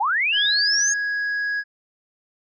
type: linear sweep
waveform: sine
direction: up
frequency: 750 to 6645 Hz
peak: -18 dBFS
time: 0-0.94 s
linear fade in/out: 10 ms
type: tone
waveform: triangle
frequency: 1661.2 Hz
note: G#6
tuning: in tune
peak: -20 dBFS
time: 0.32-1.64 s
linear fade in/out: 50 ms
effects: resampled to 16000 Hz